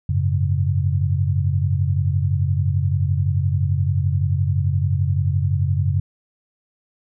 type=chord; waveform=sine; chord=F# suspended second; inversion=none; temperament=just; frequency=92.5 / 104.06 / 138.75 Hz; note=F#2 / G#2 / C#3; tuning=0 / +4 / +2 cents; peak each=-19 / -24 / -21 dBFS; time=0.09-6 s; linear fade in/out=5 ms; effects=none